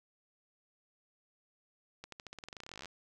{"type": "accelerating click train", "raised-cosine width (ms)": 0.2, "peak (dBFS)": -28, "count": 24, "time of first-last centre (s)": [2.04, 2.857], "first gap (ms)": 83, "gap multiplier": 0.91, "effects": []}